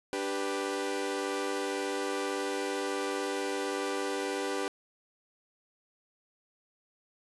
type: chord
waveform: sawtooth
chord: G major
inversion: second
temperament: equal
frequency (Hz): 293.7 / 392 / 493.9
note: D4 / G4 / B4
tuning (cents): 0 / 0 / 0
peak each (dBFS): -33 / -30 / -32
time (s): 0.13-4.68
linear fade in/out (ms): 0
effects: resampled to 24000 Hz + 9-bit